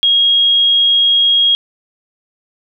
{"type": "tone", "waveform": "sine", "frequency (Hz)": 3277, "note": "G#7", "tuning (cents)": -24, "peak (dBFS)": -8, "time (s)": [0.03, 1.55], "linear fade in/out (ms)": 0, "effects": []}